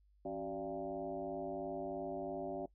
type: tone with frequency modulation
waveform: sine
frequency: 480.9 Hz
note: B4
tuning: 46 cents flat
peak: -38 dBFS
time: 0.25-2.66 s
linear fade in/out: 5 ms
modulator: 103 Hz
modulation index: 2.4
effects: noise-tail reverb RT60 0.1 s tail -20 dB re dry + added 50 Hz sine -66 dBFS peak until 2.74 s